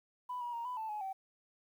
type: tone with pitch steps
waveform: sine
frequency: 993 / 962 / 934 / 996 / 881 / 844 / 770 Hz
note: B5 / B5 / A#5 / B5 / A5 / G#5 / G5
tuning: +9 / -46 / +3 / +14 / +2 / +28 / -31 cents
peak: -36 dBFS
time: 0.29-1.13 s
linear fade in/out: 10 ms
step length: 120 ms
effects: tanh soft clip ceiling -33 dBFS + 11-bit